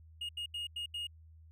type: tone bursts at uneven times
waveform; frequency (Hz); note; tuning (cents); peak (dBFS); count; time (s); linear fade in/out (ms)
triangle; 2860; F7; +41; -35; 5; 0.21-0.29 / 0.37-0.46 / 0.54-0.67 / 0.76-0.86 / 0.94-1.07; 5
effects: added 80 Hz sine -54 dBFS peak until 1.51 s